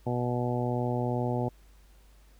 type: harmonic tone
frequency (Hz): 122.5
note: B2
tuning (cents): -14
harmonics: 1 / 2 / 3 / 4 / 5 / 6 / 7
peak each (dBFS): -30 / -33 / -35 / -36 / -37 / -38 / -38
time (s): 0.06-1.49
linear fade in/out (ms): 10
effects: added 50 Hz sine -54 dBFS peak until 2.39 s + pink hiss -64 dBFS RMS until 2.39 s